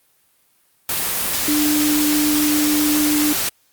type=tone in noise; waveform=sine; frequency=298.8 Hz; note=D4; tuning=30 cents sharp; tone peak=-16 dBFS; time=1.48-3.33 s; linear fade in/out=2 ms; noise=white; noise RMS=-21 dBFS; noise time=0.89-3.49 s; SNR=+2 dB; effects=white hiss -60 dBFS RMS until 3.72 s + Opus 32 kbps